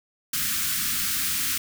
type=band-stop noise; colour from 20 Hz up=white; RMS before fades=-26 dBFS; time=0.33-1.58 s; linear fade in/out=5 ms; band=300 to 1200 Hz; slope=48 dB/octave; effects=none